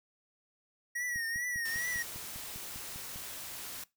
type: tone with vibrato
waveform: square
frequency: 1896 Hz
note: A#6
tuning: 29 cents sharp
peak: -34 dBFS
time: 0.95-2.03 s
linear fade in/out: 10 ms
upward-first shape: triangle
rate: 2.4 Hz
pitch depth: 82 cents each way
type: click train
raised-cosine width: 5 ms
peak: -36 dBFS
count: 11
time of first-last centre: 1.16-3.16 s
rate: 5 Hz
type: noise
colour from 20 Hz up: white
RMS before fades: -43 dBFS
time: 1.65-3.84 s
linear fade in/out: 5 ms
effects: noise-tail reverb RT60 0.2 s tail -20 dB re dry